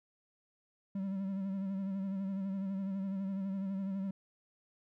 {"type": "tone with vibrato", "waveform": "triangle", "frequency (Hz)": 193.9, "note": "G3", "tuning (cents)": -19, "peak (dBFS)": -32, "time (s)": [0.95, 4.11], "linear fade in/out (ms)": 5, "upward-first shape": "sine", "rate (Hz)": 12, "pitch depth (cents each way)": 43, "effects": []}